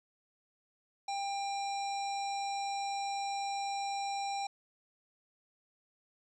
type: harmonic tone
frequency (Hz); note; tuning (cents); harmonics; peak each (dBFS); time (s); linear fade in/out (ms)
796; G5; +26; 1 / 3 / 5 / 7 / 9 / 10; -34 / -46 / -46 / -47 / -53 / -54; 1.08-4.47; 5
effects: 12-bit